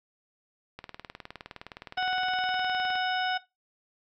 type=click train; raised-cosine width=0.3 ms; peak=-24 dBFS; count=43; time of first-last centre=0.79-2.955 s; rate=19.4 Hz
type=harmonic tone; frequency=740 Hz; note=F#5; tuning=in tune; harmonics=1 / 2 / 3 / 4 / 5 / 7; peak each=-28 / -31 / -40 / -36 / -39 / -41 dBFS; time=1.97-3.38 s; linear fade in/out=10 ms
effects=noise-tail reverb RT60 0.2 s tail -17 dB re dry